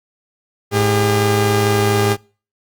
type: tone pair together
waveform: sawtooth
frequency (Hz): 106.9 / 403.1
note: A2 / G4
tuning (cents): -49 / +48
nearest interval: octave + major seventh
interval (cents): 2297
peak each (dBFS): -12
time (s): 0.71-2.17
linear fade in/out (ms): 50
effects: noise-tail reverb RT60 0.4 s tail -26 dB re dry + Opus 48 kbps